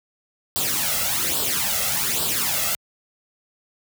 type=noise with flanger; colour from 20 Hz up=white; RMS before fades=-23 dBFS; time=0.56-2.75 s; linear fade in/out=0 ms; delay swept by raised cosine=0.23 to 1.53 ms; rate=1.2 Hz; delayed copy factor=+0.7; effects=high-pass 60 Hz 12 dB/octave